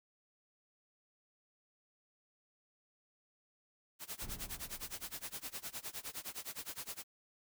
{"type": "noise with tremolo", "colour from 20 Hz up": "white", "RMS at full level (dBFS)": -42, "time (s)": [3.99, 7.04], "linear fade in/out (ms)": 50, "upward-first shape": "sine", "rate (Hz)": 9.7, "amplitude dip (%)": 95}
{"type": "noise with exponential decay", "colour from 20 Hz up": "brown", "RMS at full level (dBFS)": -44, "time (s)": [4.22, 5.88], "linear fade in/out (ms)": 0, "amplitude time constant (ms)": 360}
{"effects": []}